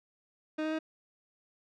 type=tone with pitch steps; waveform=30% pulse; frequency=310 / 313.1 / 316.1 Hz; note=D#4 / D#4 / D#4; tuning=-6 / +11 / +27 cents; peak=-28 dBFS; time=0.58-0.79 s; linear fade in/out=10 ms; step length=70 ms; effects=low-pass 3000 Hz 12 dB/octave